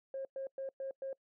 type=tone bursts; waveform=sine; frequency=538 Hz; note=C5; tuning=48 cents sharp; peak=-36 dBFS; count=5; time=0.14-1.13 s; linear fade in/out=2 ms; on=110 ms; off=110 ms; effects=noise-tail reverb RT60 0.1 s tail -26 dB re dry + tanh soft clip ceiling -33 dBFS